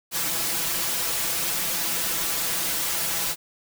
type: noise with comb filter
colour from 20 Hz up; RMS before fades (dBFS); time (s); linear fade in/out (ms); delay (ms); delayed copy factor
white; -26; 0.11-3.36; 50; 6; +0.95
effects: none